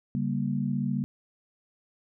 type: chord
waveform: sine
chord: G diminished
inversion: second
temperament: just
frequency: 141.12 / 196 / 235.2 Hz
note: Db3 / G3 / Bb3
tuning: +31 / 0 / +16 cents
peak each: -30 dBFS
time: 0.15-1.04 s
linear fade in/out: 0 ms
effects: none